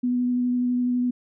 sine tone with vibrato, 246.9 Hz, B3, in tune, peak -20 dBFS, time 0.03-1.11 s, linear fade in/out 10 ms, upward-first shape sine, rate 12 Hz, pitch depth 11 cents each way, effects none

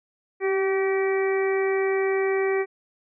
harmonic tone with a mistuned harmonic, 384 Hz, G4, 36 cents flat, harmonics 1 / 2 / 3 / 4 / 5 / 6, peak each -21 / -33 / -36 / -39 / -32 / -34 dBFS, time 0.4-2.66 s, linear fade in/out 50 ms, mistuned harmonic 1, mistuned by +16 cents, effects none

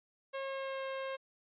sawtooth tone with pitch glide, 541 to 534.8 Hz, C#5 to C5, -42 to +38 cents, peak -33 dBFS, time 0.33-1.17 s, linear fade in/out 20 ms, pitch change -20 cents, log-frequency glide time 0.47-0.85 s, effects resampled to 8000 Hz

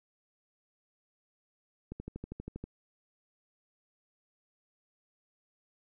click train, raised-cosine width 3 ms, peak -27 dBFS, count 10, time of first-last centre 1.92-2.64 s, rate 12.5 Hz, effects none

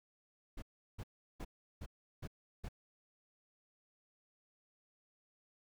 brown noise bursts, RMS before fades -43 dBFS, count 6, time 0.57-2.688 s, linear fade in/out 10 ms, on 53 ms, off 360 ms, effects none

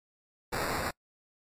violet noise with sample-and-hold, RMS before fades -32 dBFS, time 0.52-0.91 s, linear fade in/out 10 ms, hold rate 3150 Hz, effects noise-tail reverb RT60 0.1 s tail -26 dB re dry + MP3 64 kbps

